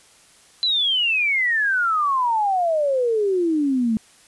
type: exponential sweep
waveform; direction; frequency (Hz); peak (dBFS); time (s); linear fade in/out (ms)
sine; down; 4066 to 215.3; -17; 0.63-3.97; 0
effects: white hiss -52 dBFS RMS until 4.27 s + resampled to 24000 Hz